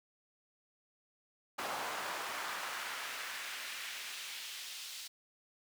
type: noise with high-pass filter sweep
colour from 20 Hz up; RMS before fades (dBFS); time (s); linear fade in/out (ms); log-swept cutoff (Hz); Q
brown; -42; 1.58-5.08; 10; 780 to 4100; 1.2
effects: none